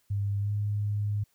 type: tone with pitch glide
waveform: sine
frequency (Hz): 100.7 to 103.47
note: G2 to G#2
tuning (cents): +47 to -6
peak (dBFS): -26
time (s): 0.1-1.24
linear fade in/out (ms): 10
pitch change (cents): +47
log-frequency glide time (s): 0.39-0.51
effects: white hiss -70 dBFS RMS until 1.34 s